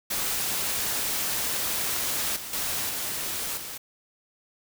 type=noise with level steps; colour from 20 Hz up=white; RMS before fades=-28 / -37 / -29 / -31 / -37 dBFS; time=0.1-3.78 s; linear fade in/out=10 ms; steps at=2.36 / 2.53 / 2.89 / 3.57 s; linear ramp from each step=5 ms; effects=none